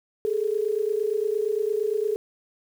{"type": "tone pair together", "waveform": "sine", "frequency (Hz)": [411.3, 440], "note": ["G#4", "A4"], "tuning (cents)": [-17, 0], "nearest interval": "minor second", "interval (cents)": 117, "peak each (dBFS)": -25, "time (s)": [0.25, 2.16], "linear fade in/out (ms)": 0, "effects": ["8-bit"]}